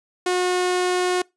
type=tone; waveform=sawtooth; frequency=362.1 Hz; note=F#4; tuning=37 cents flat; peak=-15 dBFS; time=0.26-1.22 s; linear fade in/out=5 ms; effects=noise-tail reverb RT60 0.2 s tail -24 dB re dry + resampled to 24000 Hz